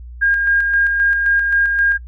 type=tone with tremolo; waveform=sine; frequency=1617 Hz; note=G#6; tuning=47 cents flat; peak=-11 dBFS; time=0.21-1.98 s; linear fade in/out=20 ms; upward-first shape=square; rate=3.8 Hz; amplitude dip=35%; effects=noise-tail reverb RT60 0.1 s tail -22 dB re dry + added 60 Hz sine -31 dBFS peak until 2.07 s